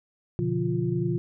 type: tone cluster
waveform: sine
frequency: 121.6 / 143.9 / 173.8 / 349.2 Hz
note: B2 / D3 / F3 / F4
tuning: -26 / -35 / -8 / 0 cents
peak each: -29 dBFS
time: 0.39-1.18 s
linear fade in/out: 0 ms
effects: none